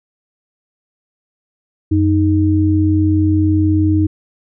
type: tone pair together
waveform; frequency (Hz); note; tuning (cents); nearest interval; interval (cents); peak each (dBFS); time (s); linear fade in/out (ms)
sine; 92.22 / 311.1; F#2 / D#4; -5 / 0; octave + major sixth; 2105; -13; 1.91-4.07; 10
effects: none